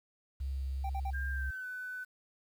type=tone with vibrato; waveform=sine; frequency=67.3 Hz; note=C2; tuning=49 cents sharp; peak=-33 dBFS; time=0.4-1.51 s; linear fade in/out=10 ms; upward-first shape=triangle; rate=2.6 Hz; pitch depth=10 cents each way
type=tone bursts; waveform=triangle; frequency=782 Hz; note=G5; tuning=4 cents flat; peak=-35 dBFS; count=3; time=0.84-1.105 s; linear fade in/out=5 ms; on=55 ms; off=50 ms
type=tone with pitch glide; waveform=sine; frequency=1600 to 1501.5 Hz; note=G6 to F#6; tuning=+35 to +25 cents; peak=-38 dBFS; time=1.13-2.05 s; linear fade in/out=20 ms; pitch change=-110 cents; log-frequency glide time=1.29-1.66 s
effects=10-bit